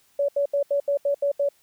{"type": "tone bursts", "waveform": "sine", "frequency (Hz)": 567, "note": "C#5", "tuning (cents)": 39, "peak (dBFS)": -19, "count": 8, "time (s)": [0.19, 1.489], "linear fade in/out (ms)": 5, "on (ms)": 95, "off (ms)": 77, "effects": ["white hiss -62 dBFS RMS until 1.62 s"]}